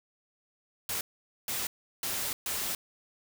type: noise bursts at uneven times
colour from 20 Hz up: white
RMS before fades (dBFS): -33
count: 4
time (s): 0.89-1.01 / 1.48-1.67 / 2.03-2.33 / 2.46-2.75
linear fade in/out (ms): 2
effects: none